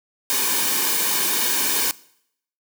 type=noise with comb filter; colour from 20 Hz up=white; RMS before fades=-21 dBFS; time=0.3-1.91 s; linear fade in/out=0 ms; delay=1.5 ms; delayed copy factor=-0.65; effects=noise-tail reverb RT60 0.7 s tail -21 dB re dry + high-pass 200 Hz 12 dB/octave